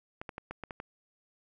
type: clicks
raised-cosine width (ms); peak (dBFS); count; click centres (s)
0.5; -24; 7; 0.215 / 0.292 / 0.381 / 0.51 / 0.637 / 0.708 / 0.801
effects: none